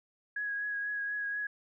sine tone with vibrato, 1661.2 Hz, G#6, in tune, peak -32 dBFS, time 0.36-1.47 s, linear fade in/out 5 ms, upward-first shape triangle, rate 4.1 Hz, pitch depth 24 cents each way, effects none

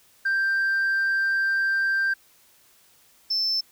sine tone pair in turn, 1576 / 5301 Hz, G6 / E8, +9 / +9 cents, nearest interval octave + major sixth, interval 2100 cents, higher second, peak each -18 / -20 dBFS, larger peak first, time 0.25-2.14 / 3.3-3.61 s, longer first, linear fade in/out 10 ms, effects tanh soft clip ceiling -19 dBFS + white hiss -58 dBFS RMS until 3.71 s

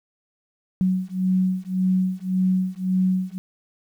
sine beating tone pair, 185 / 186.8 Hz, F#3 / F#3, 0 / +17 cents, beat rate 1.8 Hz, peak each -22 dBFS, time 0.81-3.38 s, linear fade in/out 0 ms, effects 9-bit

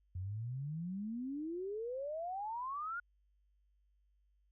sine exponential sweep, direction up, 87.31 to 1450 Hz, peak -38 dBFS, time 0.15-3 s, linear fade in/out 5 ms, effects added 50 Hz sine -70 dBFS peak until 4.51 s

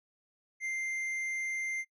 triangle tone with tanh clipping, 2093 Hz, C7, in tune, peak -34 dBFS, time 0.6-1.85 s, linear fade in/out 50 ms, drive 11 dB, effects noise-tail reverb RT60 0.1 s tail -22 dB re dry

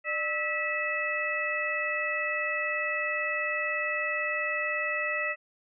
harmonic tone with a mistuned harmonic, 651 Hz, E5, 22 cents flat, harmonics 1 / 2 / 3 / 4, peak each -35 / -36 / -30 / -33 dBFS, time 0.04-5.36 s, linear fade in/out 50 ms, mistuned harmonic 1, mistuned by -140 cents, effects none

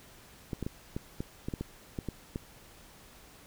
clicks, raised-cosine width 3 ms, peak -21 dBFS, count 11, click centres 0.532 / 0.627 / 0.665 / 0.965 / 1.205 / 1.485 / 1.538 / 1.61 / 1.988 / 2.087 / 2.359 s, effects pink hiss -55 dBFS RMS until 3.46 s

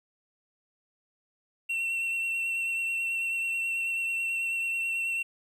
triangle tone with vibrato, 2712 Hz, E7, 49 cents sharp, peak -26 dBFS, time 1.69-5.23 s, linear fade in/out 10 ms, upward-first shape sine, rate 9.2 Hz, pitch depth 17 cents each way, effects 11-bit

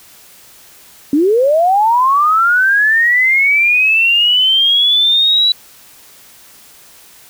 sine linear sweep, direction up, 271.7 to 3951 Hz, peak -8 dBFS, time 1.13-5.52 s, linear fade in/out 2 ms, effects white hiss -42 dBFS RMS until 7.29 s

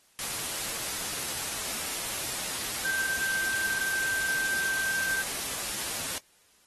sine tone in noise, 1565 Hz, G6, 3 cents flat, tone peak -28 dBFS, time 2.85-5.22 s, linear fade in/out 0 ms, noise white, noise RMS -33 dBFS, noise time 0.19-6.18 s, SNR +2 dB, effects white hiss -63 dBFS RMS until 6.66 s + AAC 32 kbps

